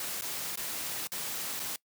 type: noise with dropouts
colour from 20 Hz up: white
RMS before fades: -36 dBFS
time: 0-1.76 s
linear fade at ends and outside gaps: 2 ms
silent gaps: 0.211-0.22 / 0.558-0.573 / 1.072-1.119 / 1.595-1.599 s
effects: noise-tail reverb RT60 0.1 s tail -22 dB re dry + high-pass 100 Hz 12 dB/octave